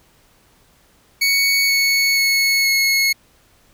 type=tone with pitch steps; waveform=25% pulse; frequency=2227 / 2212 / 2196 / 2181 Hz; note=C#7 / C#7 / C#7 / C#7; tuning=+7 / -4 / -17 / -29 cents; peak=-10 dBFS; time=1.21-3.13 s; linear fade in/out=10 ms; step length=480 ms; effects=pink hiss -55 dBFS RMS until 3.73 s